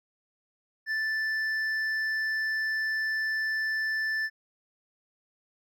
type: tone with hard clipping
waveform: sine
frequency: 1760 Hz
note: A6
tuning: in tune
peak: -28 dBFS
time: 0.86-4.3 s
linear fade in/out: 50 ms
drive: 5 dB
effects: none